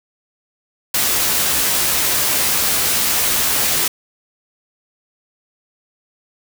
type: noise with comb filter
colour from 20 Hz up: white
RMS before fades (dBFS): -17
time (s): 0.94-3.88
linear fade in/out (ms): 5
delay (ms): 14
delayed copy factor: +0.5
effects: none